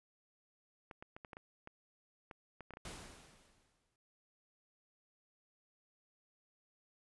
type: clicks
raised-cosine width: 0.5 ms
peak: -34 dBFS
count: 12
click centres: 0.912 / 1.025 / 1.165 / 1.248 / 1.332 / 1.369 / 1.674 / 2.312 / 2.607 / 2.707 / 2.737 / 2.771 s
type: noise with exponential decay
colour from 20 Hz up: pink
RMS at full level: -46 dBFS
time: 2.85-3.96 s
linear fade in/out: 2 ms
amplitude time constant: 240 ms
effects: resampled to 24000 Hz